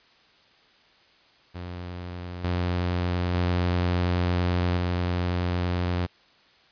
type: tone with level steps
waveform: sawtooth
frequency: 88.8 Hz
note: F2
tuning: 29 cents sharp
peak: -30 / -20 / -18 / -20 dBFS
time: 1.54-6.07 s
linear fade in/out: 20 ms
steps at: 2.44 / 3.34 / 4.77 s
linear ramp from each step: 2 ms
effects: white hiss -58 dBFS RMS until 6.71 s + resampled to 11025 Hz